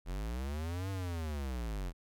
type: linear two-way sweep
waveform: square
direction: up then down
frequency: 41.2 to 98 to 41.45 Hz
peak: -36 dBFS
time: 0.05-1.93 s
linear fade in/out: 50 ms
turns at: 0.9 s
effects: none